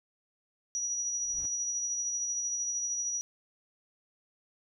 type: tone with tremolo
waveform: sine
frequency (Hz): 5820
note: F#8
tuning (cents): -29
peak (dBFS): -29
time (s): 0.75-3.21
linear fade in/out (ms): 0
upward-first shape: sine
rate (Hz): 13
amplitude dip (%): 30
type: noise with exponential growth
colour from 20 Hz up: brown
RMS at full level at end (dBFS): -42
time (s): 1.1-1.46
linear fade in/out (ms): 5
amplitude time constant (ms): 78
effects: none